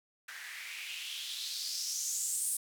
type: noise with band-pass filter sweep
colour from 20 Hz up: blue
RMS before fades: -38 dBFS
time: 0.28-2.57 s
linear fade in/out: 5 ms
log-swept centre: 1600 to 9500 Hz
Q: 3.9
effects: none